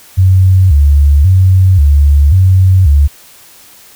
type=tone with vibrato; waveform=sine; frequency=82 Hz; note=E2; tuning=9 cents flat; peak=-3 dBFS; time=0.17-3.08 s; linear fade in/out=20 ms; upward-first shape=square; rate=0.93 Hz; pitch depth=230 cents each way; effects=white hiss -39 dBFS RMS until 3.95 s